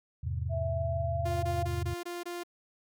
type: chord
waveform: sine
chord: E augmented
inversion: none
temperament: just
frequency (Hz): 82.41 / 103.01 / 128.76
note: E2 / G#2 / B#2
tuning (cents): 0 / -14 / -27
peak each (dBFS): -33 / -36 / -36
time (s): 0.23-1.94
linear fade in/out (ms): 10
type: tone with pitch glide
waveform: sine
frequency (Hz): 659.3 to 688.9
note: E5 to F5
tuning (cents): 0 to -24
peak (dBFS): -32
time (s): 0.49-1.69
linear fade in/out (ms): 50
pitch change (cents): +76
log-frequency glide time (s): 0.66-1.54
type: tone bursts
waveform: sawtooth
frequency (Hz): 349.2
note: F4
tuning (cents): 0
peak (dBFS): -32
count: 6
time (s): 1.25-2.435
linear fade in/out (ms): 10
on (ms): 180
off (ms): 21
effects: none